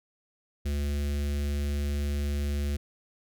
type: tone with notch filter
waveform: square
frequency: 71.9 Hz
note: D2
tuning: 36 cents flat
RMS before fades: -29 dBFS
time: 0.65-2.77 s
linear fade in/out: 10 ms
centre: 940 Hz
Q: 0.62
effects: none